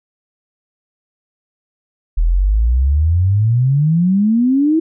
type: exponential sweep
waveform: sine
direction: up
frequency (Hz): 38.76 to 329.6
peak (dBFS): -10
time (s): 2.17-4.8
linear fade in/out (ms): 10
effects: none